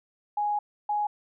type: tone pair in turn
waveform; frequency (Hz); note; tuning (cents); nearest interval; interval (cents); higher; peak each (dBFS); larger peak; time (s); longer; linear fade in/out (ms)
sine; 830.6 / 833.5; G#5 / G#5; 0 / +6; unison; 6; second; -24; neither; 0.37-0.59 / 0.89-1.07; first; 5
effects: none